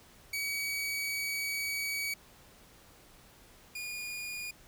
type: tone pair in turn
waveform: sawtooth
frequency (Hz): 2266 / 2438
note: C#7 / D#7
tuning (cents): +37 / -36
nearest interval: minor second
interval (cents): 127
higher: second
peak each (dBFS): -29 / -34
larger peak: first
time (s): 0.33-2.14 / 3.75-4.51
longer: first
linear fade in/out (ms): 5
effects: pink hiss -58 dBFS RMS until 4.67 s